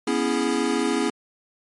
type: chord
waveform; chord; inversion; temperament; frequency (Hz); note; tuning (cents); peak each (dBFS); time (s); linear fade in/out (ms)
square; C# minor seventh; third; equal with one note detuned; 244.1 / 277.2 / 329.6 / 415.3; B3 / C#4 / E4 / G#4; -20 / 0 / 0 / 0; -27; 0.07-1.1; 5
effects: MP3 48 kbps